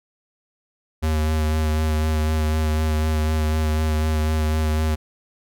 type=tone with vibrato; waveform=square; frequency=77.8 Hz; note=D#2; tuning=in tune; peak=-19 dBFS; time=1.02-4.96 s; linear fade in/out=20 ms; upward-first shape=sine; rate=4 Hz; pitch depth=20 cents each way; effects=none